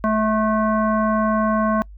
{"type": "tone with frequency modulation", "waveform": "sine", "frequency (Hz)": 651, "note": "E5", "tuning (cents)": -22, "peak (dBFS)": -17, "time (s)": [0.04, 1.82], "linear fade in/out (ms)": 0, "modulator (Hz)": 434, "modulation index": 1.5, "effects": ["noise-tail reverb RT60 0.1 s tail -25 dB re dry", "added 50 Hz sine -37 dBFS peak until 1.97 s"]}